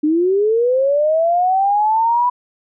sine linear sweep, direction up, 294.2 to 991 Hz, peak -12 dBFS, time 0.03-2.3 s, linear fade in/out 10 ms, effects none

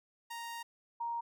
sawtooth / sine tone pair in turn, 932.3 / 935.9 Hz, A#5 / A#5, 0 / +7 cents, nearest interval unison, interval 7 cents, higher second, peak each -37 / -34 dBFS, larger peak second, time 0.3-0.63 / 1-1.21 s, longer first, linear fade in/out 10 ms, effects none

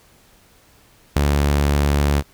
sawtooth tone with ADSR envelope, 72 Hz, D2, 34 cents flat, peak -8 dBFS, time 1.16-2.23 s, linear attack 7 ms, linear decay 5 ms, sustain -3 dB, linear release 45 ms, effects pink hiss -53 dBFS RMS until 2.33 s

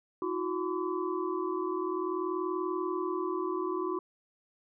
sine tone cluster, 324.3 / 364.8 / 1016 / 1144 Hz, E4 / F#4 / B5 / D6, -28 / -24 / +49 / -46 cents, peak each -36 / -32 / -38 / -39 dBFS, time 0.22-3.99 s, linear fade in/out 2 ms, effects none

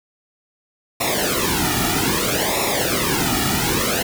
pink noise with flanger, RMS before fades -20 dBFS, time 1-4.03 s, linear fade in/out 10 ms, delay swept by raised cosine 0.64 to 1.94 ms, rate 0.62 Hz, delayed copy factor -0.9, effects none

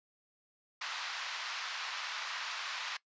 pink band-pass noise, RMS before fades -40 dBFS, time 0.81-2.97 s, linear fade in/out 5 ms, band 1000 to 5300 Hz, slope 24 dB/octave, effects noise-tail reverb RT60 0.1 s tail -20 dB re dry + resampled to 16000 Hz

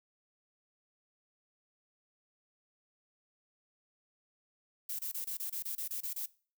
violet noise bursts, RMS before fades -38 dBFS, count 11, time 4.89-6.26 s, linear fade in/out 5 ms, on 100 ms, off 27 ms, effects noise-tail reverb RT60 0.4 s tail -21 dB re dry

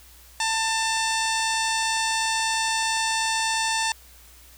harmonic tone with a mistuned harmonic, 893 Hz, A5, 25 cents sharp, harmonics 1 / 2 / 3 / 4 / 5 / 6 / 7 / 8 / 9 / 10, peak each -26 / -29 / -31 / -32 / -33 / -34 / -34 / -35 / -36 / -36 dBFS, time 0.4-3.92 s, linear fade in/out 2 ms, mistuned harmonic 7, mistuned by -87 cents, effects added 60 Hz sine -51 dBFS peak until 4.57 s + white hiss -51 dBFS RMS until 4.57 s

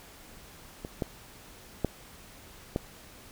clicks, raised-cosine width 2 ms, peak -23 / -15 / -12 / -14 dBFS, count 4, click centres 0.849 / 1.022 / 1.847 / 2.761 s, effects pink hiss -51 dBFS RMS until 3.31 s

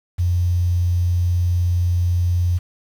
sine tone with quantisation, 88.1 Hz, F2, 16 cents sharp, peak -15 dBFS, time 0.18-2.59 s, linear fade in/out 20 ms, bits 7, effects none

